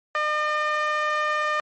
sawtooth tone with band-pass filter, 605 Hz, D#5, 49 cents flat, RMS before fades -24 dBFS, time 0.15-1.6 s, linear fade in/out 0 ms, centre 1500 Hz, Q 2.4, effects MP3 32 kbps

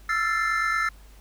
triangle chord, F major seventh, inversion third, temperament equal with one note detuned, 1318.5 / 1367.4 / 1760 / 2093 Hz, E6 / F6 / A6 / C7, 0 / -37 / 0 / 0 cents, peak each -25 / -27 / -25 / -28 dBFS, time 0.09-0.89 s, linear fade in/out 5 ms, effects added 50 Hz sine -46 dBFS peak until 1.2 s + pink hiss -56 dBFS RMS until 1.2 s

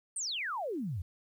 sine exponential sweep, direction down, 9240 to 77.78 Hz, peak -33 dBFS, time 0.16-1.02 s, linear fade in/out 5 ms, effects 11-bit

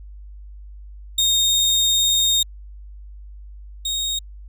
30% pulse tone pair in turn, 3698 / 3730 Hz, A#7 / A#7, -15 / 0 cents, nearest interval unison, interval 15 cents, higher second, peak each -13 / -19 dBFS, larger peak first, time 1.18-2.43 / 3.85-4.19 s, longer first, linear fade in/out 5 ms, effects added 50 Hz sine -36 dBFS peak until 4.48 s

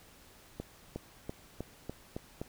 accelerating click train, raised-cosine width 2 ms, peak -24 dBFS, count 7, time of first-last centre 0.6-2.415 s, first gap 360 ms, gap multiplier 0.93, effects pink hiss -58 dBFS RMS until 2.48 s

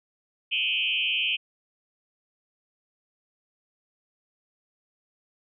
sine tone with frequency modulation, 2794 Hz, F7, in tune, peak -23 dBFS, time 0.51-1.37 s, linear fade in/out 20 ms, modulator 115 Hz, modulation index 3.2, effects none

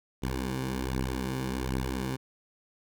10% pulse beating tone pair, 64.6 / 65.9 Hz, C2 / C2, -21 / +13 cents, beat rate 1.3 Hz, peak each -23 / -27 dBFS, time 0.22-2.17 s, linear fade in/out 20 ms, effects none

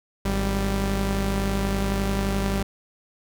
sawtooth tone pair together, 51.77 / 196 Hz, G#1 / G3, -5 / 0 cents, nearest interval octave + major seventh, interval 2305 cents, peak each -21 dBFS, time 0.25-2.63 s, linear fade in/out 5 ms, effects none

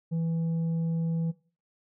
triangle tone with tanh clipping, 164.81 Hz, E3, in tune, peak -27 dBFS, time 0.11-1.32 s, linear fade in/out 20 ms, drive 9 dB, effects noise-tail reverb RT60 0.4 s tail -20 dB re dry

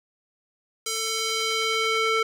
square tone with band-pass filter sweep, 445.5 Hz, A4, 22 cents sharp, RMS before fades -25 dBFS, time 0.86-2.23 s, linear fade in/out 5 ms, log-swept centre 6900 to 1800 Hz, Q 0.96, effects none

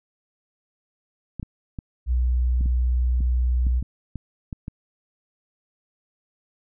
clicks, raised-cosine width 5 ms, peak -19 dBFS, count 11, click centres 1.397 / 1.429 / 1.788 / 2.61 / 2.659 / 3.206 / 3.668 / 3.825 / 4.157 / 4.528 / 4.681 s
sine tone, 61.74 Hz, B1, in tune, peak -18 dBFS, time 2.06-3.83 s, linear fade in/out 50 ms
effects none

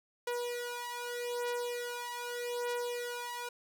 sawtooth beating tone pair, 483.4 / 484.22 Hz, B4 / B4, -37 / -34 cents, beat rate 0.82 Hz, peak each -34 / -35 dBFS, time 0.27-3.49 s, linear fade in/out 5 ms, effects none

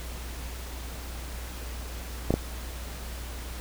clicks, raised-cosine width 2 ms, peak -9 dBFS, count 2, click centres 2.306 / 2.34 s, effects added 60 Hz sine -36 dBFS peak until 3.6 s + pink hiss -42 dBFS RMS until 3.6 s

